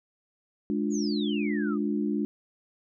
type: chord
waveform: sine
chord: D diminished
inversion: second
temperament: just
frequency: 211.4 / 293.7 / 352.4 Hz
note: Ab3 / D4 / F4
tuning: +31 / 0 / +16 cents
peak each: -28 / -29 / -33 dBFS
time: 0.7-2.25 s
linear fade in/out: 0 ms
type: exponential sweep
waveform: sine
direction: down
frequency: 7040 to 1174.7 Hz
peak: -36 dBFS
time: 0.9-1.78 s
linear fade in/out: 50 ms
effects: none